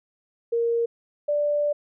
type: tone pair in turn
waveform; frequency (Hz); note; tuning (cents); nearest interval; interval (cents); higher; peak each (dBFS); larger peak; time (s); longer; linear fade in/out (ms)
sine; 466.2 / 587.4; A#4 / D5; 0 / 0; major third; 400; second; -20; neither; 0.52-0.86 / 1.28-1.73; second; 10
effects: none